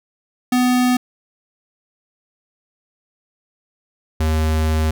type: tone pair in turn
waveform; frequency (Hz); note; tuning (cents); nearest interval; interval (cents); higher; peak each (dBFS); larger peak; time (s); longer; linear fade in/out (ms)
square; 249.5 / 78.59; B3 / D#2; +18 / +18; octave + minor sixth; 2000; first; -14 / -16; first; 0.52-0.97 / 4.2-4.91; second; 5
effects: none